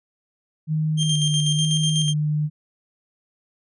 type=tone with vibrato; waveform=sine; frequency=153.2 Hz; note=D#3; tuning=27 cents flat; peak=-19 dBFS; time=0.67-2.5 s; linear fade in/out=50 ms; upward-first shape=square; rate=1.1 Hz; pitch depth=26 cents each way
type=tone with tremolo; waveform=sawtooth; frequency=3182 Hz; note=G7; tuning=25 cents sharp; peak=-17 dBFS; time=0.97-2.14 s; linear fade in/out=50 ms; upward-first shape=square; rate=8.1 Hz; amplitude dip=45%
effects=resampled to 24000 Hz